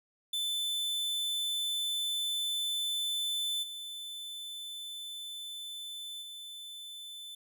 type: tone with level steps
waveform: 45% pulse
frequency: 3520 Hz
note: A7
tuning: in tune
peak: -31 / -40 / -43 dBFS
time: 0.33-7.35 s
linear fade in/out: 5 ms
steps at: 3.62 / 6.21 s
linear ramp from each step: 20 ms
effects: none